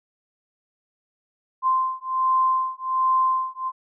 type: beating tone pair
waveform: sine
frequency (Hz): 1041 / 1042.3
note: C6 / C6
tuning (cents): -9 / -7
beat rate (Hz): 1.3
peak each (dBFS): -22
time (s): 1.62-3.72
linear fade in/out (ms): 50
effects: none